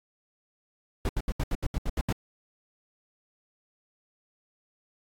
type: noise bursts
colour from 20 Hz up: brown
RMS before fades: -27 dBFS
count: 10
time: 1.05-2.126 s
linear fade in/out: 2 ms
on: 41 ms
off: 74 ms
effects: AAC 64 kbps